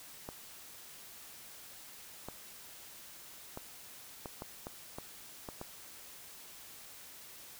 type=clicks; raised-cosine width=1 ms; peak=-27 dBFS; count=9; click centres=0.289 / 2.286 / 3.574 / 4.258 / 4.421 / 4.669 / 4.985 / 5.488 / 5.614 s; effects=white hiss -52 dBFS RMS until 7.59 s